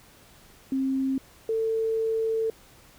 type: tone pair in turn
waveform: sine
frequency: 266.6 / 446.7 Hz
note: C4 / A4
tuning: +33 / +26 cents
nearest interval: major sixth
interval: 893 cents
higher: second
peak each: -23 dBFS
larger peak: neither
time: 0.72-1.18 / 1.49-2.5 s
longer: second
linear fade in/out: 2 ms
effects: pink hiss -54 dBFS RMS until 2.98 s